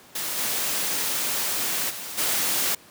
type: noise with level steps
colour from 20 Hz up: white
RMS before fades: -29 / -26 / -35 / -24 dBFS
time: 0.15-2.75 s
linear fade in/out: 5 ms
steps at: 0.37 / 1.89 / 2.17 s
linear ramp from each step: 20 ms
effects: pink hiss -50 dBFS RMS until 2.9 s + high-pass 150 Hz 12 dB/octave